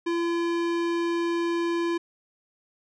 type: tone with low-pass filter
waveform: square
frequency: 340 Hz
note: F4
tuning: 46 cents flat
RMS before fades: -26 dBFS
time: 0.06-1.98 s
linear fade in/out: 10 ms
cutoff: 4500 Hz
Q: 0.57
effects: none